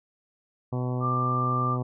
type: harmonic tone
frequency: 125.3 Hz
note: B2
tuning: 25 cents sharp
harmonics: 1 / 2 / 3 / 4 / 5 / 6 / 7 / 8 / 9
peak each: -27 / -33 / -37 / -39 / -41 / -43 / -44 / -45 / -46 dBFS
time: 0.72-1.83 s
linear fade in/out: 10 ms
type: tone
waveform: sine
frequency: 1184 Hz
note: D6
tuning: 14 cents sharp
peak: -25 dBFS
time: 1-1.78 s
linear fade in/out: 50 ms
effects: none